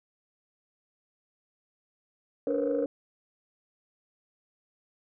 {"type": "tone cluster", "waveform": "sine", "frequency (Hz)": [288, 463.6, 488.5, 542], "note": ["D4", "A#4", "B4", "C#5"], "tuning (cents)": [-34, -10, -19, -39], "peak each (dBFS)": -30, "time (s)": [2.47, 2.86], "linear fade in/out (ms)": 2, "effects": ["tanh soft clip ceiling -19 dBFS"]}